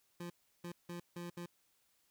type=tone bursts at uneven times; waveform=25% pulse; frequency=173.6 Hz; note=F3; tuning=10 cents flat; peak=-39 dBFS; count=5; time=0.2-0.3 / 0.64-0.72 / 0.89-1 / 1.16-1.3 / 1.37-1.46 s; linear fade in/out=5 ms; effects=white hiss -75 dBFS RMS until 2.1 s